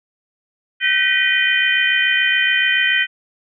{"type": "tone cluster", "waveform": "sine", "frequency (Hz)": [1532, 1896, 1963, 2451, 3080], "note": ["G6", "A#6", "B6", "D#7", "G7"], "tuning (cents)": [-40, 29, -11, -27, -31], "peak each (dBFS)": -20, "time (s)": [0.8, 3.07], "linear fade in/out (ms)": 50, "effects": []}